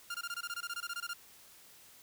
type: tone bursts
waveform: sawtooth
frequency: 1400 Hz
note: F6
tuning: 4 cents sharp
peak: -33 dBFS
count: 16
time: 0.1-1.135 s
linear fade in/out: 5 ms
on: 45 ms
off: 21 ms
effects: white hiss -58 dBFS RMS until 2.02 s